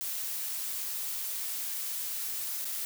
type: noise with dropouts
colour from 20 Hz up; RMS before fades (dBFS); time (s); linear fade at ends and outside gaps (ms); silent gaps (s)
blue; -35; 0.01-2.85; 0; 2.646-2.653
effects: none